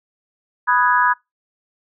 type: chord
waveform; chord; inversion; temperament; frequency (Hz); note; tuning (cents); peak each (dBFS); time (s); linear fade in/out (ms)
sine; G# minor seventh; first; equal; 987.8 / 1244.5 / 1480 / 1661.2; B5 / D#6 / F#6 / G#6; 0 / 0 / 0 / 0; -16 / -20 / -22 / -18; 0.67-1.14; 20
effects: noise-tail reverb RT60 0.2 s tail -25 dB re dry